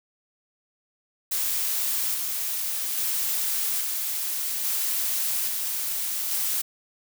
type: noise with tremolo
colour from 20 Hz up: blue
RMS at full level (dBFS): -26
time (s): 1.31-6.62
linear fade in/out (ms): 10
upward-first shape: square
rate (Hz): 0.6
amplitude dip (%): 25
effects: none

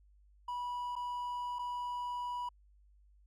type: tone with dropouts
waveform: triangle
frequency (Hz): 978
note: B5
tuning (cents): -17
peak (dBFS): -34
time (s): 0.48-2.49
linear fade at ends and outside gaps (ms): 5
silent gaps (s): 0.955-0.962 / 1.587-1.591
effects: added 50 Hz sine -61 dBFS peak until 3.26 s

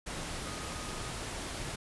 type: tone in noise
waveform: sine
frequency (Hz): 1244.5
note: D#6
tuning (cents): 0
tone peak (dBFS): -48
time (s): 0.45-1.11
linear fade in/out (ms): 10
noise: pink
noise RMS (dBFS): -39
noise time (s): 0.06-1.76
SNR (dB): -12
effects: resampled to 24000 Hz

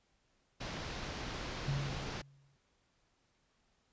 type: low-pass noise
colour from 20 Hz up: pink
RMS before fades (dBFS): -42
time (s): 0.6-2.22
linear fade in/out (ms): 10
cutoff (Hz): 5800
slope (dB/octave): 24
type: tone with exponential decay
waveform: sine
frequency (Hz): 138.59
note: C#3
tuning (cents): 0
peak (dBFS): -30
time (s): 1.68-2.56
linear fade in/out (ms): 2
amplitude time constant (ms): 190
effects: pink hiss -75 dBFS RMS until 3.92 s + resampled to 16000 Hz

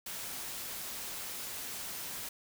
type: noise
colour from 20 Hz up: white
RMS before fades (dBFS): -41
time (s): 0.06-2.29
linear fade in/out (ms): 5
effects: none

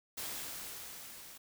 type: noise with level ramp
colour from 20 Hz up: white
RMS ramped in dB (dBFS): -40 to -52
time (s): 0.17-1.38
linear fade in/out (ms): 10
effects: none

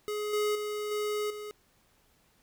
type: tone with level steps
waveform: square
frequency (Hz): 420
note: G#4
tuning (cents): +19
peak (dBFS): -32 / -27 / -33 / -30 / -39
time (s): 0.08-1.51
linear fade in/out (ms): 0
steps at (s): 0.33 / 0.55 / 0.91 / 1.3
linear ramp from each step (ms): 5
effects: pink hiss -67 dBFS RMS until 2.42 s

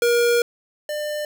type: tone pair in turn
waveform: square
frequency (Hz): 475.2 / 598.2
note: A#4 / D5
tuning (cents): +33 / +32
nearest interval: major third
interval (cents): 399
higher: second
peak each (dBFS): -16 / -25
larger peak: first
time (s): 0.02-0.42 / 0.89-1.25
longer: first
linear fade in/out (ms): 2
effects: none

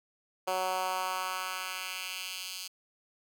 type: tone with high-pass filter sweep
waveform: 10% pulse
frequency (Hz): 185.8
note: F#3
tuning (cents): +7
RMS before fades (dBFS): -35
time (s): 0.47-2.68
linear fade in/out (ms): 10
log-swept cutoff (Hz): 570 to 4100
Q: 1.5
effects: none

